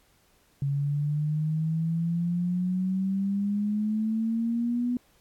sine exponential sweep, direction up, 138.7 to 246.9 Hz, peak -24 dBFS, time 0.62-4.97 s, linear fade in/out 2 ms, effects pink hiss -64 dBFS RMS until 5.2 s + AAC 64 kbps

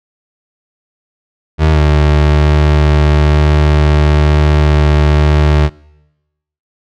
30% pulse tone with pitch glide, 78.1 to 75.09 Hz, D#2 to D2, +7 to +39 cents, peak -4 dBFS, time 1.58-5.7 s, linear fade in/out 50 ms, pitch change -68 cents, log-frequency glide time 1.72-1.79 s, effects noise-tail reverb RT60 1.0 s tail -25 dB re dry + low-pass 4000 Hz 12 dB/octave

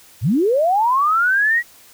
sine linear sweep, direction up, 82.41 to 1945 Hz, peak -13 dBFS, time 0.21-1.63 s, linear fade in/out 50 ms, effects white hiss -47 dBFS RMS until 1.93 s

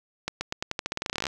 accelerating click train, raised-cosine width 0.2 ms, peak -11 dBFS, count 20, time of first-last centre 0.28-1.268 s, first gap 130 ms, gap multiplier 0.88, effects none

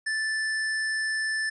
sine tone with hard clipping, 1757 Hz, A6, 3 cents flat, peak -27 dBFS, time 0.06-1.5 s, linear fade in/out 10 ms, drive 17 dB, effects resampled to 24000 Hz

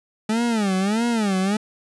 40% pulse tone with vibrato, 211.2 Hz, G#3, 29 cents sharp, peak -18 dBFS, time 0.29-1.57 s, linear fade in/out 5 ms, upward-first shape sine, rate 1.6 Hz, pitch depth 210 cents each way, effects resampled to 24000 Hz + 10-bit

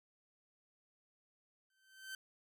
sawtooth tone with exponential growth, 1545 Hz, G6, 26 cents flat, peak -38 dBFS, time 1.7-2.15 s, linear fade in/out 2 ms, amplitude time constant 96 ms, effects none

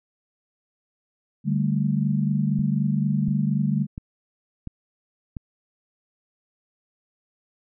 sine chord, D suspended fourth, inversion none, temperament equal, 146.83 / 196 / 220 Hz, D3 / G3 / A3, 0 / 0 / 0 cents, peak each -23 / -24 / -26 dBFS, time 1.44-3.87 s, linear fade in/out 50 ms
click train, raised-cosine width 5 ms, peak -20 dBFS, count 5, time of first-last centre 2.59-5.368 s, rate 1.44 Hz
effects none

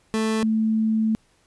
30% pulse / sine tone pair in turn, 220 / 220 Hz, A3 / A3, 0 / 0 cents, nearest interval unison, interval 0 cents, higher neither, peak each -18 dBFS, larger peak neither, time 0.14-0.43 / 0.43-1.15 s, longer second, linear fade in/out 0 ms, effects pink hiss -62 dBFS RMS until 1.46 s + resampled to 24000 Hz

